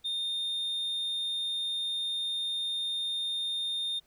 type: tone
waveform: sine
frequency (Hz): 3645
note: A#7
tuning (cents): -40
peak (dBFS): -27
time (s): 0.04-4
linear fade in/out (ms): 20
effects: tanh soft clip ceiling -29 dBFS + pink hiss -68 dBFS RMS until 4.06 s